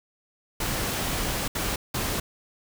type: noise bursts at uneven times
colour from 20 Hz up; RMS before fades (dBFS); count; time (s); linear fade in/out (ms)
pink; -28; 3; 0.6-1.48 / 1.55-1.76 / 1.94-2.2; 5
effects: none